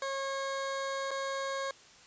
20% pulse tone with dropouts, 544 Hz, C#5, 33 cents flat, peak -28 dBFS, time 0.02-1.71 s, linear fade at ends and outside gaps 2 ms, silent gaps 1.108-1.113 s, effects white hiss -56 dBFS RMS until 2.06 s + resampled to 16000 Hz

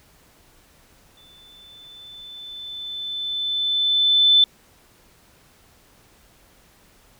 sine tone with exponential growth, 3520 Hz, A7, in tune, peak -10 dBFS, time 1.17-4.44 s, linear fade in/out 2 ms, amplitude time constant 710 ms, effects pink hiss -55 dBFS RMS until 7.19 s

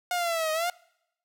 sawtooth linear two-way sweep, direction down then up, 721 to 621 to 721 Hz, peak -22 dBFS, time 0.11-0.7 s, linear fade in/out 2 ms, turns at 0.52 s, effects noise-tail reverb RT60 0.8 s tail -24 dB re dry

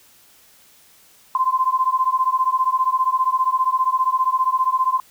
sine beating tone pair, 1030 / 1045 Hz, C6 / C6, -28 / -2 cents, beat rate 15 Hz, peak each -19 dBFS, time 1.35-5 s, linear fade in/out 2 ms, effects white hiss -52 dBFS RMS until 5.1 s

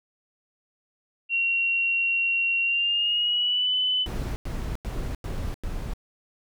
sine tone with pitch glide, 2744 to 3010 Hz, F7 to F#7, -31 to +29 cents, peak -21 dBFS, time 1.29-4.07 s, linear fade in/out 50 ms, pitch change +160 cents, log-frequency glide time 2.62-3.74 s
brown noise bursts, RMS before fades -30 dBFS, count 5, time 4.06-5.936 s, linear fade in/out 0 ms, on 300 ms, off 94 ms
effects none

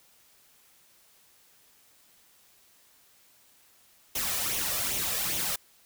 white noise with flanger, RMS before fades -30 dBFS, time 4.15-5.56 s, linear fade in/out 5 ms, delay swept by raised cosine 0.31 to 1.71 ms, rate 2.5 Hz, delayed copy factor +0.55, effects white hiss -61 dBFS RMS until 5.85 s

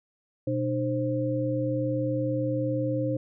sine tone cluster, 124.8 / 303.7 / 526 Hz, B2 / D#4 / C5, +19 / -42 / +9 cents, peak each -29 dBFS, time 0.47-3.17 s, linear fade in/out 5 ms, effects none

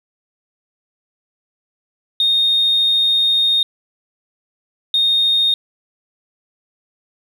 sine tone bursts at uneven times, 3693 Hz, A#7, 17 cents flat, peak -11 dBFS, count 2, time 2.2-3.63 / 4.94-5.54 s, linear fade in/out 2 ms, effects tanh soft clip ceiling -8 dBFS + 8-bit

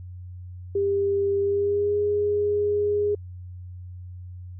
sine tone with pitch glide, 398.7 to 413 Hz, G4 to G#4, +29 to -10 cents, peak -20 dBFS, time 0.75-3.15 s, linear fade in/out 5 ms, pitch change +61 cents, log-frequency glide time 1.4-1.98 s, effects added 90 Hz sine -36 dBFS peak until 4.59 s

